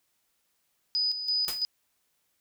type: tone with tremolo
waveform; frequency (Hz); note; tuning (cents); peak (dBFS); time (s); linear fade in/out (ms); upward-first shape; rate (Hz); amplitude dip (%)
sine; 4978; D#8; 0; -24; 0.95-1.65; 0; square; 3; 60
type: noise with exponential decay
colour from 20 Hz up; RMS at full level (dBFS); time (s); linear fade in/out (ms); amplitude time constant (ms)
white; -29; 1.48-1.64; 1; 34
effects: white hiss -74 dBFS RMS until 2.4 s